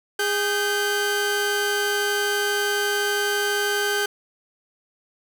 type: tone pair together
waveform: sawtooth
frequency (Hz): 410.2 / 1548.7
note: G#4 / G6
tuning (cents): -21 / -21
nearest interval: octave + major seventh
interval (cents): 2300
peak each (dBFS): -20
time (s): 0.19-4.06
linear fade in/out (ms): 5
effects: none